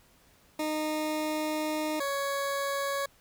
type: tone pair in turn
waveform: 20% pulse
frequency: 307.9 / 557.4 Hz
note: D#4 / C#5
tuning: -18 / +9 cents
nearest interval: minor seventh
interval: 1027 cents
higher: second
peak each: -24 dBFS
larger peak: neither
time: 0.59-2 / 2-3.06 s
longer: first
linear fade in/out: 5 ms
effects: pink hiss -62 dBFS RMS until 3.2 s